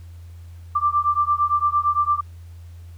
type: beating tone pair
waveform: sine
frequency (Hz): 1174.7 / 1183.5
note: D6 / D6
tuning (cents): 0 / +13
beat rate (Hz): 8.8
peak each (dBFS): -20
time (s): 0.75-2.21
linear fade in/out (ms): 10
effects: added 85 Hz sine -37 dBFS peak until 2.97 s + pink hiss -58 dBFS RMS until 2.97 s